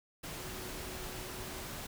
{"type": "tone in noise", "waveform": "sine", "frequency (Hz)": 370, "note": "F#4", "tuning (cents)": 0, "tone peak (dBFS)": -50, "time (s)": [0.37, 1.64], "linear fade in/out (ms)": 10, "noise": "pink", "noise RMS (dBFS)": -43, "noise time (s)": [0.23, 1.87], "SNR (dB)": -10, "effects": []}